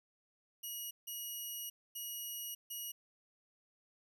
5% pulse tone bursts at uneven times, 2900 Hz, F#7, 35 cents flat, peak -33 dBFS, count 4, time 0.63-0.91 / 1.07-1.7 / 1.95-2.55 / 2.7-2.92 s, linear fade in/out 10 ms, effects none

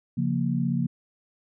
sine chord, Bb minor, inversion first, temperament equal with one note detuned, 138.59 / 175.12 / 233.1 Hz, Db3 / F3 / Bb3, 0 / +5 / 0 cents, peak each -27 dBFS, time 0.17-0.87 s, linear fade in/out 10 ms, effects none

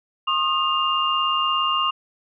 sine tone cluster, 1074 / 1231 / 2806 Hz, C6 / D#6 / F7, +45 / -19 / +8 cents, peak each -23 dBFS, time 0.27-1.91 s, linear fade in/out 10 ms, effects none

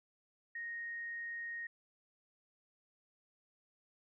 sine tone, 1864.7 Hz, A#6, in tune, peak -40 dBFS, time 0.55-1.67 s, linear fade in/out 5 ms, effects none

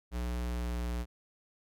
square tone with pitch glide, 60.2 to 59.72 Hz, B1 to A#1, -44 to +43 cents, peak -33 dBFS, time 0.11-1.06 s, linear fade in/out 50 ms, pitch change -13 cents, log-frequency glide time 0.34-0.66 s, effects none

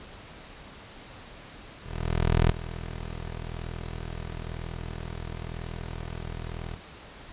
15% pulse tone with ADSR envelope, 41 Hz, E1, 9 cents flat, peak -12 dBFS, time 1.81-6.77 s, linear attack 690 ms, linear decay 19 ms, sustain -16 dB, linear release 30 ms, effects pink hiss -46 dBFS RMS until 7.32 s + resampled to 8000 Hz

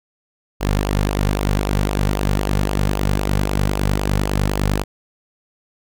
sawtooth tone with flanger, 49.93 Hz, G1, 33 cents sharp, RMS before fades -19 dBFS, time 0.6-4.84 s, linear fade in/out 20 ms, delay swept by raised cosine 0.49 to 3.19 ms, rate 3.8 Hz, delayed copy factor -0.5, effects none

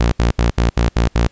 sawtooth tone bursts, 58.27 Hz, A#1, in tune, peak -8 dBFS, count 7, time 0-1.272 s, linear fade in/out 5 ms, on 120 ms, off 72 ms, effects pink hiss -53 dBFS RMS until 1.31 s + resampled to 16000 Hz

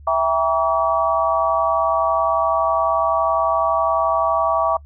sine chord, E diminished seventh, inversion none, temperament just, 659.3 / 791.1 / 949.3 / 1139.2 Hz, E5 / G5 / Bb5 / Db6, 0 / +16 / +31 / +47 cents, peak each -19 / -24 / -23 / -19 dBFS, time 0.07-4.77 s, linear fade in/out 5 ms, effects noise-tail reverb RT60 0.1 s tail -26 dB re dry + added 72 Hz sine -39 dBFS peak until 4.85 s

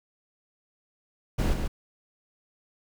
brown noise with echo, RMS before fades -24 dBFS, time 1.38-1.54 s, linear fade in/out 10 ms, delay 140 ms, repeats 1, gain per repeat -5 dB, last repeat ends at 1.68 s, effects none

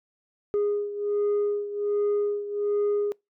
sine beating tone pair, 411.3 / 412.6 Hz, G#4 / G#4, -17 / -11 cents, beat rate 1.3 Hz, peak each -23 / -27 dBFS, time 0.54-3.12 s, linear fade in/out 0 ms, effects noise-tail reverb RT60 0.2 s tail -26 dB re dry + tanh soft clip ceiling -20 dBFS

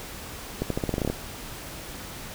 accelerating click train, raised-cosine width 2 ms, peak -12 dBFS, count 11, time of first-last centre 0.62-1.1 s, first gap 83 ms, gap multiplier 0.87, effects pink hiss -39 dBFS RMS until 2.34 s

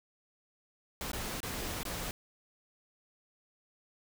pink noise with dropouts, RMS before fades -38 dBFS, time 1.01-2.11 s, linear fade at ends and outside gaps 1 ms, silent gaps 1.117-1.132 / 1.404-1.43 / 1.832-1.852 s, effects none

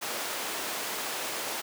pink high-pass noise, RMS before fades -34 dBFS, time 0.01-1.62 s, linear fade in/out 20 ms, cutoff 440 Hz, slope 12 dB/octave, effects none

